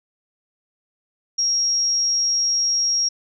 sine tone, 5600 Hz, F8, 4 cents sharp, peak -17 dBFS, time 1.38-3.09 s, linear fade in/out 10 ms, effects none

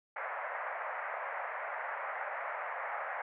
pink band-pass noise, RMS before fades -39 dBFS, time 0.16-3.22 s, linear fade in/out 5 ms, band 570 to 2100 Hz, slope 48 dB/octave, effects none

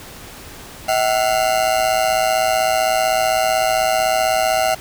40% pulse ring-modulated tone, 698.5 Hz, F5, in tune, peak -11 dBFS, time 0.88-4.75 s, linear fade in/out 10 ms, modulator 57.9 Hz, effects pink hiss -37 dBFS RMS until 4.8 s

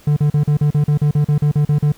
triangle tone bursts, 147.8 Hz, D3, 11 cents sharp, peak -9 dBFS, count 14, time 0.07-1.921 s, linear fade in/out 5 ms, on 96 ms, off 39 ms, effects pink hiss -47 dBFS RMS until 1.97 s

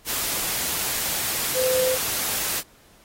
sine tone in noise, 513 Hz, C5, 34 cents flat, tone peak -20 dBFS, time 1.54-1.98 s, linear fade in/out 50 ms, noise white, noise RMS -26 dBFS, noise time 0.05-2.63 s, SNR +3 dB, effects pink hiss -55 dBFS RMS until 3.04 s + AAC 48 kbps

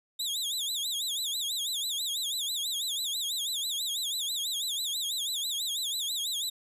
sawtooth tone with vibrato, 3611 Hz, A7, 44 cents sharp, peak -27 dBFS, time 0.19-6.5 s, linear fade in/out 10 ms, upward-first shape sine, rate 6.1 Hz, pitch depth 190 cents each way, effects resampled to 32000 Hz

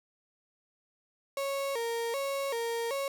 35% pulse tone with vibrato, 506 Hz, B4, 42 cents sharp, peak -29 dBFS, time 1.37-3.08 s, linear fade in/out 2 ms, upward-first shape square, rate 1.3 Hz, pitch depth 150 cents each way, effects none

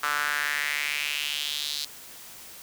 sawtooth tone with high-pass filter sweep, 146.83 Hz, D3, in tune, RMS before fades -29 dBFS, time 0.03-1.85 s, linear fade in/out 5 ms, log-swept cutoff 1300 to 4200 Hz, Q 3.7, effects white hiss -45 dBFS RMS until 2.62 s

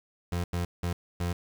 30% pulse tone bursts at uneven times, 87.31 Hz, F2, in tune, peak -25 dBFS, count 4, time 0.32-0.44 / 0.53-0.65 / 0.83-0.93 / 1.2-1.33 s, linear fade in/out 5 ms, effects 9-bit

